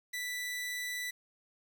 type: tone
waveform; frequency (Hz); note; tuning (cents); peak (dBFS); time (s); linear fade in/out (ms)
sawtooth; 1976; B6; 0; -32; 0.13-1.11; 10
effects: 10-bit